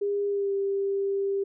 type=tone with pitch glide; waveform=sine; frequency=404.9 to 395 Hz; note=G#4 to G4; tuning=-44 to +13 cents; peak=-24 dBFS; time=0.01-1.44 s; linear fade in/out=10 ms; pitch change=-43 cents; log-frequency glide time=0.27-0.53 s; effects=none